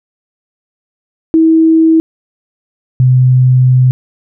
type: tone pair in turn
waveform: sine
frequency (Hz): 322.8 / 127.7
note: E4 / C3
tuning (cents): -36 / -42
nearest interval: octave + major third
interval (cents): 1606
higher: first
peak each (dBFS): -4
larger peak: neither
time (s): 1.34-2 / 3-3.91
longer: second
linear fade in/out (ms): 0
effects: none